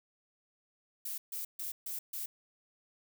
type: noise bursts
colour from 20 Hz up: violet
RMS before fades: -39 dBFS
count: 5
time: 1.05-2.26 s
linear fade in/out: 5 ms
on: 130 ms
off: 140 ms
effects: none